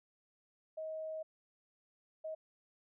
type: tone bursts at uneven times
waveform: sine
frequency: 632 Hz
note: D#5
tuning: 27 cents sharp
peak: -39 dBFS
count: 2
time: 0.77-1.23 / 2.24-2.35 s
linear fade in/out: 10 ms
effects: none